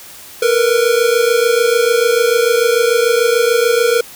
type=tone pair together; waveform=square; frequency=457.8 / 484.6 Hz; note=A#4 / B4; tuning=-31 / -33 cents; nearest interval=minor second; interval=98 cents; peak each=-14 dBFS; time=0.42-4.01 s; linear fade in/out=5 ms; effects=white hiss -36 dBFS RMS until 4.15 s